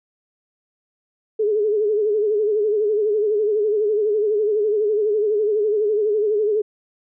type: tone with vibrato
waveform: sine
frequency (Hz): 422.6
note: G#4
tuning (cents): +30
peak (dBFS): -16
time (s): 1.39-6.62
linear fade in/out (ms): 10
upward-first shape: sine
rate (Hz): 12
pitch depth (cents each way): 72
effects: none